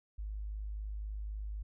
sine tone, 51.91 Hz, G#1, in tune, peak -37 dBFS, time 0.18-1.63 s, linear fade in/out 10 ms, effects none

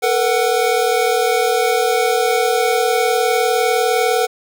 square tone cluster, 447.6 / 487.4 / 745 Hz, A4 / B4 / F#5, +30 / -23 / +12 cents, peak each -19 dBFS, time 0.02-4.27 s, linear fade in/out 20 ms, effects none

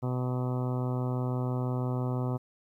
harmonic tone, 126 Hz, B2, 35 cents sharp, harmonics 1 / 2 / 3 / 4 / 5 / 6 / 7 / 8 / 9 / 10, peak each -29 / -35 / -39 / -41 / -43 / -45 / -46 / -47 / -48 / -49 dBFS, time 0.02-2.38 s, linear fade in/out 20 ms, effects 11-bit

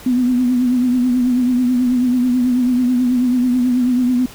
sine tone with vibrato, 249 Hz, B3, 14 cents sharp, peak -12 dBFS, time 0.06-4.26 s, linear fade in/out 5 ms, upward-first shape triangle, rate 9.2 Hz, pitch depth 59 cents each way, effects pink hiss -38 dBFS RMS until 4.34 s

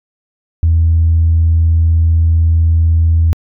sine tone, 82.1 Hz, E2, 6 cents flat, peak -6 dBFS, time 0.63-3.33 s, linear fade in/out 0 ms, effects tanh soft clip ceiling -3 dBFS

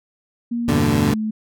sine tone with pitch glide, 236.2 to 216.6 Hz, A#3 to A3, +23 to -27 cents, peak -20 dBFS, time 0.51-1.31 s, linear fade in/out 10 ms, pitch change -150 cents, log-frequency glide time 0.73-1.1 s
20% pulse chord, E minor seventh, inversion none, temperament equal with one note detuned, 83.32 / 98 / 123.47 / 146.83 Hz, E2 / G2 / B2 / D3, +19 / 0 / 0 / 0 cents, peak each -19 / -19 / -18 / -15 dBFS, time 0.68-1.14 s, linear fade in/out 5 ms
effects none

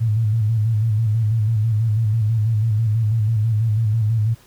sine tone with vibrato, 110 Hz, A2, in tune, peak -15 dBFS, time 0-4.35 s, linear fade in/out 20 ms, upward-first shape square, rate 6.1 Hz, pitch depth 63 cents each way, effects pink hiss -51 dBFS RMS until 4.46 s

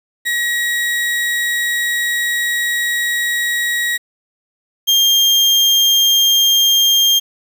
35% pulse tone pair in turn, 1905 / 3204 Hz, A#6 / G7, +37 / +37 cents, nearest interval major sixth, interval 900 cents, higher second, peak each -14 / -8 dBFS, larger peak second, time 0.25-3.98 / 4.87-7.2 s, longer first, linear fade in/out 20 ms, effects 7-bit

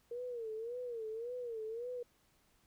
sine tone with vibrato, 466.1 Hz, A#4, in tune, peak -39 dBFS, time 0.11-2.03 s, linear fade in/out 5 ms, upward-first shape sine, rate 1.8 Hz, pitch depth 120 cents each way, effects pink hiss -72 dBFS RMS until 2.66 s

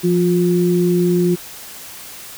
sine tone pair together, 174.61 / 354.9 Hz, F3 / F4, 0 / +28 cents, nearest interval octave, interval 1228 cents, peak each -15 dBFS, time 0.03-1.36 s, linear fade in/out 20 ms, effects white hiss -35 dBFS RMS until 2.37 s

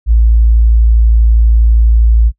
sine tone, 56.2 Hz, A1, 37 cents sharp, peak -4 dBFS, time 0.06-2.32 s, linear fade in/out 50 ms, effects noise-tail reverb RT60 0.1 s tail -24 dB re dry

